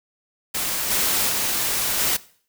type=noise with level steps; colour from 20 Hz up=white; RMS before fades=-25 / -21 / -23 / -21 dBFS; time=0.54-2.17 s; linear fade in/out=10 ms; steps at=0.9 / 1.29 / 1.99 s; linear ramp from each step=5 ms; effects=noise-tail reverb RT60 0.5 s tail -19 dB re dry